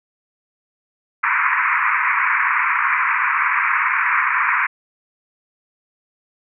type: band-pass noise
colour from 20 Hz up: pink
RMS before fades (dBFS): -18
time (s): 1.23-4.67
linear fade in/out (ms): 10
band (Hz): 970 to 2400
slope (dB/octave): 96
effects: none